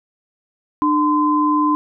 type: tone pair together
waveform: sine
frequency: 300 / 1027.3 Hz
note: D4 / C6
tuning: +37 / -32 cents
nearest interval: octave + major sixth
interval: 2131 cents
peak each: -16 dBFS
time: 0.82-1.75 s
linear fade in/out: 0 ms
effects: none